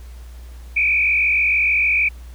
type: tone with frequency modulation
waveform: sine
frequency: 2392 Hz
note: D7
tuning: 31 cents sharp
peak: -14 dBFS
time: 0.76-2.09 s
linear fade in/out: 10 ms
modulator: 46.6 Hz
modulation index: 2.5
effects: added 60 Hz sine -34 dBFS peak until 2.34 s + pink hiss -50 dBFS RMS until 2.34 s